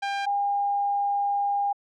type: tone pair in turn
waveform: sawtooth / sine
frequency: 798 / 807.3 Hz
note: G5 / G#5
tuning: +31 / -49 cents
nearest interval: unison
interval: 20 cents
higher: second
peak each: -22 dBFS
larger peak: neither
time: 0.02-0.26 / 0.26-1.73 s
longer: second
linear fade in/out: 10 ms
effects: low-pass 4000 Hz 12 dB/octave